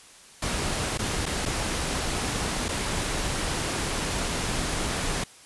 pink noise with dropouts, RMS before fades -28 dBFS, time 0.42-5.24 s, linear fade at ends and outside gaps 5 ms, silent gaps 0.976-0.99 / 1.257-1.262 / 1.455-1.459 / 2.684-2.688 s, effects white hiss -50 dBFS RMS until 5.45 s + resampled to 24000 Hz

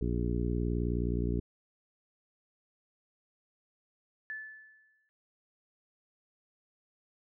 harmonic tone, 59.4 Hz, A#1, 33 cents sharp, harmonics 1 / 2 / 3 / 4 / 5 / 6 / 7, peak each -32 / -35 / -37 / -38 / -39 / -40 / -40 dBFS, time 0.01-1.4 s, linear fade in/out 5 ms
sine tone with exponential decay, 1741 Hz, A6, 19 cents flat, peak -35 dBFS, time 4.3-5.09 s, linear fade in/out 0 ms, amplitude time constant 170 ms
effects none

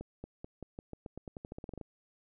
accelerating click train, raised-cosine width 2 ms, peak -29 dBFS, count 18, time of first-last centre 0.01-1.813 s, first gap 230 ms, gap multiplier 0.89, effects none

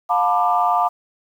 sine chord, B half-diminished seventh, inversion second, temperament just, 711.2 / 889 / 987.8 / 1185.3 Hz, F5 / A5 / B5 / D6, +31 / +18 / 0 / +16 cents, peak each -18 / -21 / -22 / -20 dBFS, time 0.09-0.89 s, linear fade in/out 20 ms, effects tanh soft clip ceiling -4 dBFS + 8-bit

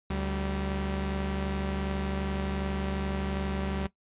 sawtooth tone pair together, 72.01 / 193.4 Hz, D2 / G3, -33 / -23 cents, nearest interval octave + perfect fourth, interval 1710 cents, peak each -28 dBFS, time 0.1-3.87 s, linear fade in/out 5 ms, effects noise-tail reverb RT60 0.1 s tail -17 dB re dry + resampled to 8000 Hz

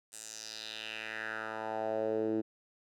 10% pulse tone with band-pass filter sweep, 110 Hz, A2, in tune, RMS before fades -37 dBFS, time 0.12-2.42 s, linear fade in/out 20 ms, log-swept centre 8700 to 310 Hz, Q 3.1, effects none

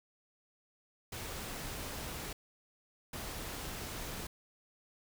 pink noise bursts at uneven times, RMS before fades -42 dBFS, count 2, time 1.12-2.33 / 3.13-4.27 s, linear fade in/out 5 ms, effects none

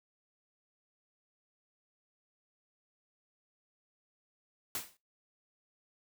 white noise with exponential decay, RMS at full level -33 dBFS, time 4.75-4.97 s, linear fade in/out 2 ms, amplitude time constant 46 ms, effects noise-tail reverb RT60 0.2 s tail -17 dB re dry

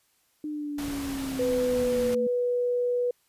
sine linear sweep, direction down, 303.6 to 226.4 Hz, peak -30 dBFS, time 0.44-2.27 s, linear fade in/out 2 ms
pink noise, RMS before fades -38 dBFS, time 0.78-2.15 s, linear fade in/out 5 ms
sine tone with pitch glide, 498.2 to 489.6 Hz, B4 to B4, +15 to -15 cents, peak -23 dBFS, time 1.39-3.11 s, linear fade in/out 5 ms, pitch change -30 cents, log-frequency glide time 1.74-2.43 s
effects white hiss -68 dBFS RMS until 3.28 s + resampled to 32000 Hz

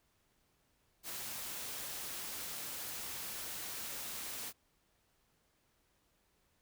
white noise, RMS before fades -43 dBFS, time 1.03-4.53 s, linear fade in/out 50 ms, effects pink hiss -75 dBFS RMS until 6.61 s

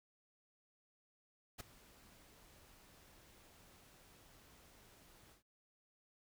pink noise with ADSR envelope, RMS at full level -45 dBFS, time 1.58-5.43 s, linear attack 21 ms, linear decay 13 ms, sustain -19 dB, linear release 110 ms, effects none

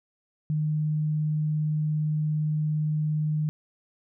sine tone, 152.9 Hz, D#3, 30 cents flat, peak -23 dBFS, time 0.5-3.49 s, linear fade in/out 0 ms, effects none

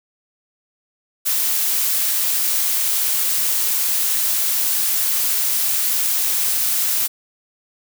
blue noise, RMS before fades -19 dBFS, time 1.25-7.08 s, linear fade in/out 20 ms, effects none

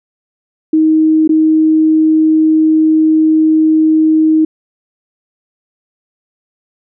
sine tone with dropouts, 314.6 Hz, D#4, 19 cents sharp, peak -6 dBFS, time 0.73-4.45 s, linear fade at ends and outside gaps 5 ms, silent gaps 1.277-1.292 s, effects none

